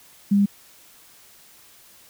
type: tone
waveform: sine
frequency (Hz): 201.1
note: G3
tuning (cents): +44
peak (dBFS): -14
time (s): 0.31-0.46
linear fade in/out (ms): 10
effects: white hiss -51 dBFS RMS until 2.09 s